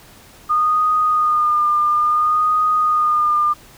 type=tone with vibrato; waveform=sine; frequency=1222 Hz; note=D#6; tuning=32 cents flat; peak=-13 dBFS; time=0.49-3.54 s; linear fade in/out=20 ms; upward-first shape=sine; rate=0.58 Hz; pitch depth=30 cents each way; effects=pink hiss -45 dBFS RMS until 3.77 s